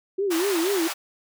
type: tone with vibrato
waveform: sine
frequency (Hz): 363.6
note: F#4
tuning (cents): -30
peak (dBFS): -21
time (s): 0.18-0.88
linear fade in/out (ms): 10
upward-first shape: sine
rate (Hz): 4.2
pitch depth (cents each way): 200
type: high-pass noise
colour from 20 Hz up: pink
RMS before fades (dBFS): -30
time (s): 0.3-0.94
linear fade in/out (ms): 20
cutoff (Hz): 670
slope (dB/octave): 24
effects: none